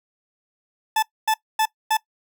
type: tone bursts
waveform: 40% pulse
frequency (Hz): 874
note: A5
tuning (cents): -12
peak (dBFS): -16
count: 4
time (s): 0.96-1.97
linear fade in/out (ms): 5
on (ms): 65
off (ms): 250
effects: noise-tail reverb RT60 0.1 s tail -20 dB re dry